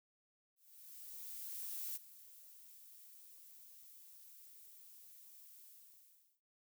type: noise with ADSR envelope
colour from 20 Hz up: violet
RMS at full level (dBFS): -43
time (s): 0.56-6.41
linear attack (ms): 1400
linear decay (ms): 19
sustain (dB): -16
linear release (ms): 760
effects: none